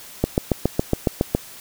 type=click train; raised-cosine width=2 ms; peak=-3 dBFS; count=9; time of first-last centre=0.24-1.35 s; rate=7.21 Hz; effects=white hiss -41 dBFS RMS until 1.6 s